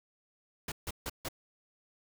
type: noise bursts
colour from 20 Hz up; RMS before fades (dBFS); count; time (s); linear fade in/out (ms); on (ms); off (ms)
pink; -37; 4; 0.68-1.286; 5; 39; 150
effects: none